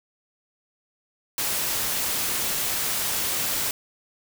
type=noise; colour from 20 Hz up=white; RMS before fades=-26 dBFS; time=1.38-3.71 s; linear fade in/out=2 ms; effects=none